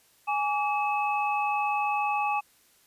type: tone cluster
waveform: sine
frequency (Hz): 831 / 1149 / 2586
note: G#5 / D6 / E7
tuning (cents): +1 / -38 / -34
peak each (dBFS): -26 / -31 / -32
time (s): 0.27-2.41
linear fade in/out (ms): 20
effects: white hiss -62 dBFS RMS until 2.86 s + resampled to 32000 Hz